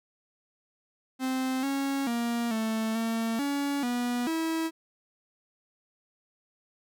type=tone with pitch steps; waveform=45% pulse; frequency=260.2 / 275.1 / 235.5 / 221.5 / 226.9 / 282.9 / 243.5 / 324.5 Hz; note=C4 / C#4 / A#3 / A3 / A#3 / C#4 / B3 / E4; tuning=-9 / -13 / +18 / +12 / -47 / +35 / -24 / -27 cents; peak=-27 dBFS; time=1.19-4.71 s; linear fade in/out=50 ms; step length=440 ms; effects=none